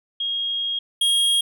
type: tone pair in turn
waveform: sine / square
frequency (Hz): 3264 / 3264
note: G#7 / G#7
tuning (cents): -31 / -31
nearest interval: unison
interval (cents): 0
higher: neither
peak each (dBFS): -22 / -17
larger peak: second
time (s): 0.2-0.79 / 1.01-1.41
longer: first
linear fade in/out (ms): 5
effects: none

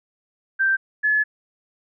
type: tone pair in turn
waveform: sine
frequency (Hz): 1568 / 1712.5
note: G6 / A6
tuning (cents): 0 / -47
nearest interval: major second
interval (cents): 153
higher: second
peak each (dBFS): -16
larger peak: neither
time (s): 0.59-0.77 / 1.03-1.24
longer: second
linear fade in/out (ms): 20
effects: none

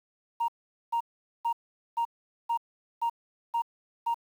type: tone bursts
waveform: sine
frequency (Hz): 932.3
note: A#5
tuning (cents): 0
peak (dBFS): -23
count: 8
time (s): 0.4-4.144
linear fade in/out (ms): 10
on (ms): 83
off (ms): 440
effects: tanh soft clip ceiling -22 dBFS + 9-bit

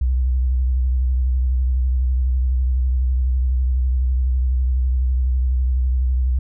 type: tone with vibrato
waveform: sine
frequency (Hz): 63.4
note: B1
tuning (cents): +46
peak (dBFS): -15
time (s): 0.01-6.39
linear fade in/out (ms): 5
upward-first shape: sine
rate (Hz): 12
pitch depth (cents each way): 59
effects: none

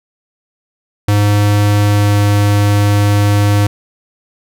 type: tone with pitch glide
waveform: square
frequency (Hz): 103.1 to 102.51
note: G#2 to G#2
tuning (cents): -12 to -22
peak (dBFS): -9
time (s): 1.08-3.67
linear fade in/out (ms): 5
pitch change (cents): -10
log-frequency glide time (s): 1.84-2.21
effects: none

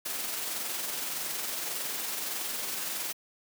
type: noise with amplitude modulation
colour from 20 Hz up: white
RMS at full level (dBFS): -33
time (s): 0.05-3.13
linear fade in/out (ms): 10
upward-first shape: sine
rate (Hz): 21.7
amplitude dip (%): 30
effects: high-pass 200 Hz 12 dB/octave

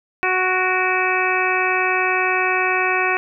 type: harmonic tone with a mistuned harmonic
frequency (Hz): 370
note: F#4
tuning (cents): 0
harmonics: 1 / 2 / 3 / 4 / 5 / 6 / 7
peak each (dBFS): -24 / -24 / -24 / -24 / -24 / -24 / -24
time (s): 0.23-3.17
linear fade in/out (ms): 0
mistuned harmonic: 6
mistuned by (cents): +62
effects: none

